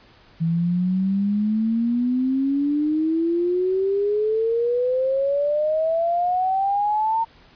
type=exponential sweep; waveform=sine; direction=up; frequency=162.3 to 915 Hz; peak=-18 dBFS; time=0.4-7.25 s; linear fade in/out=20 ms; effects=pink hiss -52 dBFS RMS until 7.55 s + resampled to 11025 Hz